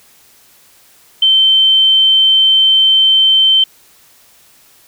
sine tone, 3100 Hz, G7, 20 cents flat, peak -6 dBFS, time 1.22-3.64 s, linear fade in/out 5 ms, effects white hiss -47 dBFS RMS until 4.87 s

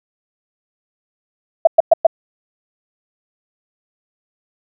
sine tone bursts, 657 Hz, E5, 6 cents flat, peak -3 dBFS, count 4, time 1.65-2.068 s, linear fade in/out 5 ms, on 22 ms, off 110 ms, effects none

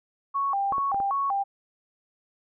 sine tone with vibrato, 938 Hz, A#5, 11 cents sharp, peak -23 dBFS, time 0.34-1.44 s, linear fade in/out 20 ms, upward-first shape square, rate 2.6 Hz, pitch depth 290 cents each way
clicks, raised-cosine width 1 ms, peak -23 dBFS, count 4, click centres 0.722 / 0.782 / 0.945 / 1.002 s
effects none

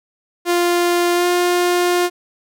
sawtooth tone with pitch glide, 349.2 to 354.1 Hz, F4 to F4, 0 to +24 cents, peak -10 dBFS, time 0.45-2.1 s, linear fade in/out 50 ms, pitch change +24 cents, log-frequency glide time 1.14-1.26 s, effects none

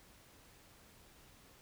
silence, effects pink hiss -62 dBFS RMS until 1.61 s

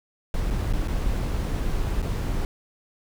brown noise with dropouts, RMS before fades -25 dBFS, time 0.34-2.45 s, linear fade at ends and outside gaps 1 ms, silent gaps 0.504-0.508 / 0.727-0.735 / 0.875-0.882 / 2.019-2.026 s, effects none

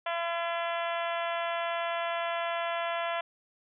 harmonic tone, 338.7 Hz, E4, 47 cents sharp, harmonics 2 / 3 / 4 / 5 / 6 / 7 / 8 / 9 / 10, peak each -32 / -36 / -38 / -40 / -42 / -43 / -44 / -45 / -46 dBFS, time 0.06-3.21 s, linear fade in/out 5 ms, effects none

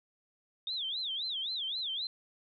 sine tone with vibrato, 3564 Hz, A7, 22 cents sharp, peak -33 dBFS, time 0.67-2.07 s, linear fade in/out 2 ms, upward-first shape sine, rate 3.8 Hz, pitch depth 250 cents each way, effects none

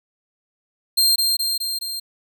sawtooth tone with echo, 4186 Hz, C8, in tune, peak -11 dBFS, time 0.97-1.16 s, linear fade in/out 10 ms, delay 210 ms, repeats 4, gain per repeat -3 dB, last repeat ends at 2 s, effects none

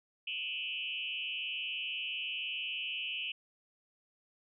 sine tone with frequency modulation, 2794 Hz, F7, in tune, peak -35 dBFS, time 0.27-3.32 s, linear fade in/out 5 ms, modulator 147 Hz, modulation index 2, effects none

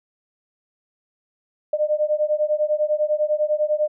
sine beating tone pair, 600 / 610 Hz, D5 / D#5, +37 / -34 cents, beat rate 10 Hz, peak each -21 dBFS, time 1.73-3.88 s, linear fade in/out 5 ms, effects none

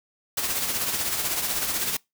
white noise with tremolo, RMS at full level -25 dBFS, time 0.37-1.97 s, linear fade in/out 5 ms, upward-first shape sine, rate 16 Hz, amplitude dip 45%, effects noise-tail reverb RT60 0.2 s tail -25 dB re dry

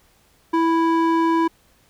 square tone with band-pass filter, 329.6 Hz, E4, in tune, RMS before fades -18 dBFS, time 0.53-1.48 s, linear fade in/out 10 ms, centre 690 Hz, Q 5.8, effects pink hiss -58 dBFS RMS until 1.89 s

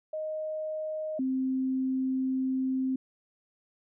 sine tone pair in turn, 622.3 / 261.6 Hz, D#5 / C4, 0 / 0 cents, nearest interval octave + minor third, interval 1500 cents, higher first, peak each -31 / -26 dBFS, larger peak second, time 0.13-1.19 / 1.19-2.96 s, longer second, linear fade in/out 5 ms, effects none

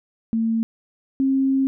sine tone pair in turn, 225.7 / 268.4 Hz, A3 / C4, +44 / +44 cents, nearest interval minor third, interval 300 cents, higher second, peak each -18 / -16 dBFS, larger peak second, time 0.33-0.63 / 1.2-1.67 s, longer second, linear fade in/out 0 ms, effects none

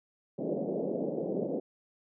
white band-pass noise, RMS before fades -33 dBFS, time 0.38-1.6 s, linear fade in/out 10 ms, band 160 to 600 Hz, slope 48 dB/octave, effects none

